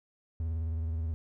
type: tone with vibrato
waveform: triangle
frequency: 81 Hz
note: E2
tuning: 30 cents flat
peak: -28 dBFS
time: 0.4-1.14 s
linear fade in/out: 0 ms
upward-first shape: sine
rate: 19 Hz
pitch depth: 72 cents each way
effects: none